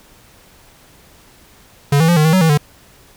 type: tone with pitch steps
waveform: square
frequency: 142.4 / 162.6 / 172.9 / 153.2 / 159.2 / 187.2 / 161.7 / 147.3 Hz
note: C#3 / E3 / F3 / D#3 / D#3 / F#3 / E3 / D3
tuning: +47 / -23 / -17 / -27 / +40 / +20 / -33 / +6 cents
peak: -10 dBFS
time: 1.92-2.576 s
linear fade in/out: 5 ms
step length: 82 ms
effects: pink hiss -47 dBFS RMS until 3.16 s